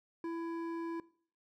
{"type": "tone with hard clipping", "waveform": "sine", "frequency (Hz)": 333.2, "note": "E4", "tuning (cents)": 19, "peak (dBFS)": -38, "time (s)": [0.24, 1], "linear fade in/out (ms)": 2, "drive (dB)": 10, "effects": ["noise-tail reverb RT60 0.5 s tail -20 dB re dry"]}